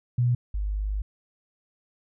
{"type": "tone pair in turn", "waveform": "sine", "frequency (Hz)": [122.2, 50.82], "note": ["B2", "G#1"], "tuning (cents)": [-18, -37], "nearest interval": "octave + minor third", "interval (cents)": 1519, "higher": "first", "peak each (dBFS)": [-19, -25], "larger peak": "first", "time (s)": [[0.18, 0.35], [0.54, 1.02]], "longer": "second", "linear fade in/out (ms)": 5, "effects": []}